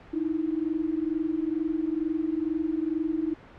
sine tone pair together, 306.6 / 328.8 Hz, D#4 / E4, -25 / -4 cents, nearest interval minor second, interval 121 cents, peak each -28 dBFS, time 0.13-3.34 s, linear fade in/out 10 ms, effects pink hiss -49 dBFS RMS until 3.58 s + low-pass 2000 Hz 12 dB/octave

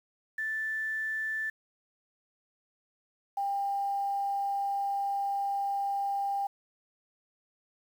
sine tone pair in turn, 1760 / 796.8 Hz, A6 / G5, 0 / +28 cents, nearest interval octave + major second, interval 1372 cents, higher first, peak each -30 / -28 dBFS, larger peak second, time 0.38-1.5 / 3.37-6.47 s, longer second, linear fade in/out 5 ms, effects 9-bit

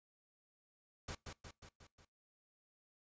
pink noise with echo, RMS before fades -45 dBFS, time 1.08-1.15 s, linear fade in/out 5 ms, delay 180 ms, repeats 5, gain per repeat -4 dB, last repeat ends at 2.05 s, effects noise-tail reverb RT60 0.2 s tail -22 dB re dry + resampled to 16000 Hz

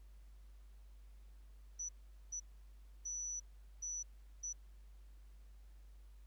sine tone bursts at uneven times, 5930 Hz, F#8, 3 cents sharp, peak -40 dBFS, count 5, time 1.79-1.89 / 2.32-2.4 / 3.05-3.4 / 3.82-4.03 / 4.43-4.53 s, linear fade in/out 10 ms, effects added 50 Hz sine -55 dBFS peak until 6.26 s + pink hiss -75 dBFS RMS until 6.26 s

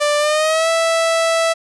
sawtooth tone with pitch glide, 590 to 658.4 Hz, D5 to E5, +8 to -2 cents, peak -10 dBFS, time 0-1.54 s, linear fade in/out 20 ms, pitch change +190 cents, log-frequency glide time 0.18-0.69 s, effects resampled to 24000 Hz

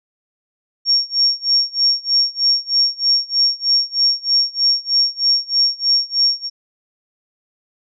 sine tone with tremolo, 5530 Hz, F8, 18 cents flat, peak -10 dBFS, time 0.85-6.5 s, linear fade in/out 50 ms, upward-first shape sine, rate 3.2 Hz, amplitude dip 95%, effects none

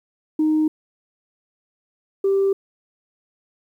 sine tone pair in turn, 310 / 391.5 Hz, D#4 / G4, -6 / -2 cents, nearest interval major third, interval 404 cents, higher second, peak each -14 dBFS, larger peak neither, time 0.39-0.68 / 2.24-2.53 s, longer neither, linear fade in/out 5 ms, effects tanh soft clip ceiling -12 dBFS + 9-bit

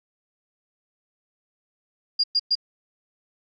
sine tone bursts, 4822 Hz, D8, 45 cents sharp, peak -17 dBFS, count 3, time 2.19-2.554 s, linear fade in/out 10 ms, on 48 ms, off 110 ms, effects none

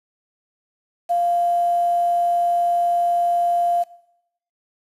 sine tone with quantisation, 696 Hz, F5, 6 cents flat, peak -16 dBFS, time 1.09-3.84 s, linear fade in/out 20 ms, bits 7, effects noise-tail reverb RT60 0.8 s tail -19 dB re dry + resampled to 32000 Hz

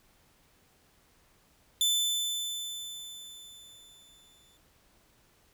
sawtooth tone with exponential decay, 3520 Hz, A7, in tune, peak -20 dBFS, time 1.81-4.57 s, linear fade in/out 1 ms, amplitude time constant 600 ms, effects pink hiss -65 dBFS RMS until 5.53 s

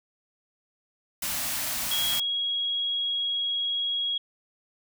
white band-stop noise, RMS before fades -30 dBFS, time 1.22-2.2 s, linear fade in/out 5 ms, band 330 to 550 Hz, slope 96 dB/octave
sine tone, 3307 Hz, G#7, 8 cents flat, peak -25 dBFS, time 1.91-4.18 s, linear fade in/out 5 ms
effects none

